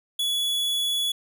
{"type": "tone", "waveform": "45% pulse", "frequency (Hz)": 3396, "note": "G#7", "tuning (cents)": 38, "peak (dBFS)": -23, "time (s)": [0.19, 1.12], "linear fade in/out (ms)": 5, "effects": []}